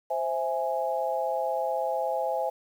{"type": "chord", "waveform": "sine", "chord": "C augmented", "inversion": "none", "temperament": "equal", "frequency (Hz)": [523.3, 659.3, 830.6], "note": ["C5", "E5", "G#5"], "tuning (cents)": [0, 0, 0], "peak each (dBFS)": -30, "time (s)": [0.1, 2.5], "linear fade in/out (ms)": 10, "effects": ["9-bit"]}